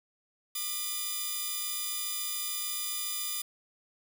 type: tone cluster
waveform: 5% pulse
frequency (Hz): 1201 / 1988 / 3016 / 3549 / 4903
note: D6 / B6 / F#7 / A7 / D#8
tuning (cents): +38 / +11 / +32 / +14 / -26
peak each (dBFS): -29 / -34 / -35 / -28 / -30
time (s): 0.55-3.42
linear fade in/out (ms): 5
effects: none